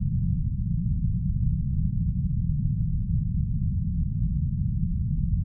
white low-pass noise, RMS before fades -25 dBFS, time 0-5.44 s, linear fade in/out 20 ms, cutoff 180 Hz, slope 48 dB/octave, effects none

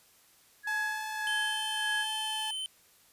sine tone with tremolo, 1672 Hz, G#6, 11 cents sharp, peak -29 dBFS, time 0.63-2.06 s, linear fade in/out 50 ms, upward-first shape sine, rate 1.7 Hz, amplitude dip 80%
sawtooth tone, 866 Hz, A5, 28 cents flat, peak -32 dBFS, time 0.67-2.51 s, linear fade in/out 5 ms
square tone with pitch glide, 3100 to 3071 Hz, G7 to G7, -20 to -36 cents, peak -34 dBFS, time 1.27-2.66 s, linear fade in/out 0 ms, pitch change -16 cents, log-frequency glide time 2.03-2.48 s
effects white hiss -62 dBFS RMS until 3.12 s + resampled to 32000 Hz

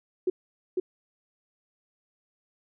sine tone with echo, 367.8 Hz, F#4, 10 cents flat, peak -21 dBFS, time 0.27-0.3 s, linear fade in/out 5 ms, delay 500 ms, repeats 1, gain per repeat -2 dB, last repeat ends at 0.8 s, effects none

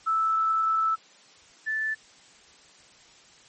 sine tone pair in turn, 1315 / 1755.3 Hz, E6 / A6, -5 / -5 cents, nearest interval perfect fourth, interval 500 cents, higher second, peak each -21 / -25 dBFS, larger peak first, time 0.06-0.96 / 1.66-1.95 s, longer first, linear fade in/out 20 ms, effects white hiss -54 dBFS RMS until 3.48 s + MP3 32 kbps

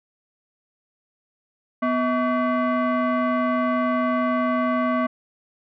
sine tone with frequency modulation, 248.2 Hz, B3, 9 cents sharp, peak -18 dBFS, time 1.82-5.07 s, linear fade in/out 10 ms, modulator 889 Hz, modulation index 1.2, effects tanh soft clip ceiling -14 dBFS

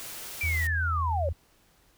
white noise, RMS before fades -40 dBFS, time 0-0.67 s, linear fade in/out 0 ms
sine linear sweep, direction down, 2379 to 523.3 Hz, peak -27 dBFS, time 0.41-1.29 s, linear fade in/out 2 ms
sine tone, 82.41 Hz, E2, in tune, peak -27 dBFS, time 0.43-1.33 s, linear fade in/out 10 ms
effects pink hiss -63 dBFS RMS until 1.97 s

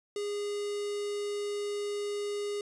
square tone with notch filter, 410 Hz, G#4, 22 cents flat, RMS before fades -34 dBFS, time 0.16-2.61 s, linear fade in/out 2 ms, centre 1500 Hz, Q 1, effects resampled to 22050 Hz

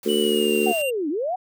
white noise, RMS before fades -40 dBFS, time 0.03-0.82 s, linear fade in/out 2 ms
harmonic tone, 74 Hz, D2, 14 cents sharp, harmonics 3 / 4 / 5 / 6 / 7, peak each -25 / -29 / -22 / -23 / -32 dBFS, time 0.05-0.73 s, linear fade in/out 20 ms
square tone with pitch glide, 2960 to 2778 Hz, F#7 to F7, 0 to -10 cents, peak -26 dBFS, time 0.08-0.91 s, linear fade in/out 20 ms, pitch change -110 cents, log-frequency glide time 0.2-0.53 s
sine linear two-way sweep, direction down then up, 770 to 277.2 to 770 Hz, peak -22 dBFS, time 0.66-1.36 s, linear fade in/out 10 ms, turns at 1.09 s
effects none

